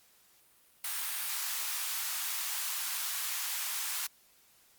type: high-pass noise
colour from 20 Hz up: white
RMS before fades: -35 dBFS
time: 0.84-4.07 s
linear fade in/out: 5 ms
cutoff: 880 Hz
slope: 24 dB/octave
effects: white hiss -64 dBFS RMS until 4.78 s + Opus 48 kbps